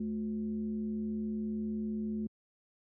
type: tone with frequency modulation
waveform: sine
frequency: 216.6 Hz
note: A3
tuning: 27 cents flat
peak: -32 dBFS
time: 0-2.27 s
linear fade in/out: 5 ms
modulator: 145 Hz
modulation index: 0.51
effects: high-pass 100 Hz 12 dB/octave